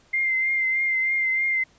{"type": "tone with vibrato", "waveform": "sine", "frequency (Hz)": 2093, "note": "C7", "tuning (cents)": 0, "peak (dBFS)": -20, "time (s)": [0.13, 1.64], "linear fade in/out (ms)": 10, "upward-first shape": "triangle", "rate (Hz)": 3.2, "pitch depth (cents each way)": 31, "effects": ["pink hiss -58 dBFS RMS until 1.78 s", "resampled to 16000 Hz"]}